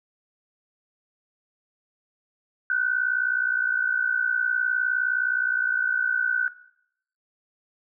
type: tone pair together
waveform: sine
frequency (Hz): 1466.5 / 1526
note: F#6 / G6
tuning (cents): -16 / -47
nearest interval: minor second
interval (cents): 69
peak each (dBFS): -24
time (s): 2.7-6.48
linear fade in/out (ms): 2
effects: noise-tail reverb RT60 0.7 s tail -17 dB re dry